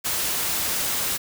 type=noise; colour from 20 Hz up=white; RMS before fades=-25 dBFS; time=0.04-1.18 s; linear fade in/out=20 ms; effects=none